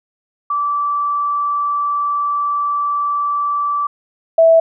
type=tone pair in turn; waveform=sine; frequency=1161 / 655.6 Hz; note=D6 / E5; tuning=-20 / -10 cents; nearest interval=minor seventh; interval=990 cents; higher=first; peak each=-15 / -6 dBFS; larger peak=second; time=0.5-3.87 / 4.38-4.6 s; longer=first; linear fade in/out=5 ms; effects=none